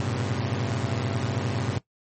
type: tone cluster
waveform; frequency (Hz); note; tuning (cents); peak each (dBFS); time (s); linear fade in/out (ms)
sawtooth; 96.7 / 112 / 121.5 / 134.5; G2 / A2 / B2 / C3; -23 / +31 / -28 / +48; -27; 0-1.78; 0
effects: noise-tail reverb RT60 0.1 s tail -17 dB re dry + MP3 32 kbps